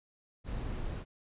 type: noise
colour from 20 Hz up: brown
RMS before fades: -37 dBFS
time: 0.44-1.05 s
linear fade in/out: 50 ms
effects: resampled to 8000 Hz